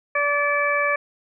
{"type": "harmonic tone", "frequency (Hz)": 578, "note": "D5", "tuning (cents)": -28, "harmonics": [1, 2, 3, 4], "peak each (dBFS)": [-24, -24, -24, -24], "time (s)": [0.15, 0.96], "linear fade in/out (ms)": 5, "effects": []}